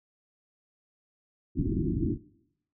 white low-pass noise, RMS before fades -28 dBFS, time 1.55-2.18 s, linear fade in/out 50 ms, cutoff 360 Hz, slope 96 dB/octave, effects noise-tail reverb RT60 0.8 s tail -21 dB re dry

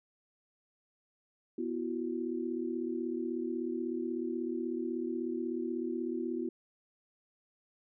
sine chord, B suspended fourth, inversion none, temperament equal with one note detuned, 246.9 / 333.7 / 370 Hz, B3 / E4 / F#4, 0 / +21 / 0 cents, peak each -37 / -36 / -38 dBFS, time 1.58-6.49 s, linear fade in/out 5 ms, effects none

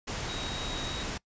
sine tone in noise, 3800 Hz, A#7, 33 cents sharp, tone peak -39 dBFS, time 0.28-1.04 s, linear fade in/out 10 ms, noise pink, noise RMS -35 dBFS, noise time 0.07-1.18 s, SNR -7 dB, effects noise-tail reverb RT60 0.1 s tail -23 dB re dry + resampled to 16000 Hz

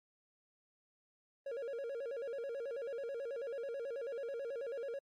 triangle tone with vibrato, 508 Hz, B4, 49 cents sharp, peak -37 dBFS, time 1.46-4.99 s, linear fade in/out 5 ms, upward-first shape square, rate 9.2 Hz, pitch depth 150 cents each way, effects AAC 64 kbps

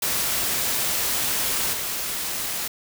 white noise with level steps, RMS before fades -24 / -28 dBFS, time 0.02-2.68 s, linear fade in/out 5 ms, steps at 1.73 s, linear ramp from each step 2 ms, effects none

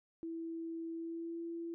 sine tone with pitch glide, 329.6 to 335.9 Hz, E4 to E4, 0 to +33 cents, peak -39 dBFS, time 0.23-1.74 s, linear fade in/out 0 ms, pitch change +33 cents, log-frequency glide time 0.92-1.42 s, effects none

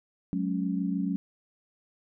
sine chord, F# suspended second, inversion none, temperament equal with one note detuned, 185 / 211.8 / 277.2 Hz, F#3 / G#3 / C#4, 0 / +34 / 0 cents, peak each -29 / -33 / -31 dBFS, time 0.33-1.16 s, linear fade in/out 0 ms, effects none

